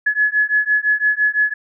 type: beating tone pair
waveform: sine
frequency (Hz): 1698 / 1703.9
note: G#6 / G#6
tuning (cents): +38 / +44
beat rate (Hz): 5.9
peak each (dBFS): -17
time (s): 0.06-1.54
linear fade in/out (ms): 10
effects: none